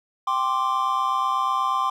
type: chord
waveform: triangle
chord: G suspended fourth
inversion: none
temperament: equal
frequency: 784 / 1046.5 / 1174.7 Hz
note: G5 / C6 / D6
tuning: 0 / 0 / 0 cents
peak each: -27 / -21 / -23 dBFS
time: 0.27-1.9 s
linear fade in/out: 5 ms
effects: none